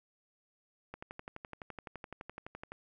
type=click train; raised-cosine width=0.5 ms; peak=-28 dBFS; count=22; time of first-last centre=0.94-2.72 s; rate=11.8 Hz; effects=none